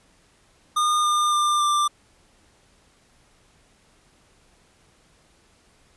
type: tone with pitch steps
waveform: square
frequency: 1217 / 1205.8 / 1194.7 / 1183.7 Hz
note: D#6 / D6 / D6 / D6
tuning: -39 / +45 / +29 / +13 cents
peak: -19 dBFS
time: 0.76-1.88 s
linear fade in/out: 10 ms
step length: 280 ms
effects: pink hiss -59 dBFS RMS until 5.96 s + resampled to 24000 Hz